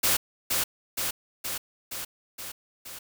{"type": "noise with echo", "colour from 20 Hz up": "white", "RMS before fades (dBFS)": -23, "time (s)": [0.03, 0.17], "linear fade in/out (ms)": 10, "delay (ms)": 470, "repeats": 6, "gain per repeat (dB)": -3, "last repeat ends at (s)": 2.99, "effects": []}